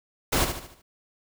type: noise with echo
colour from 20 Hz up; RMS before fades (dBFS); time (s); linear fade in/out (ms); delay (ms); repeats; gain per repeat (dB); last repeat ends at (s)
pink; -23; 0.32-0.45; 10; 74; 5; -7; 0.82
effects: none